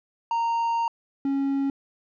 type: tone pair in turn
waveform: triangle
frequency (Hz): 926 / 275.3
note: A#5 / C#4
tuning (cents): -12 / -12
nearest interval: octave + major sixth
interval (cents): 2100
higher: first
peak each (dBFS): -20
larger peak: neither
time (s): 0.31-0.88 / 1.25-1.7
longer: first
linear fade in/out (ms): 2
effects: resampled to 16000 Hz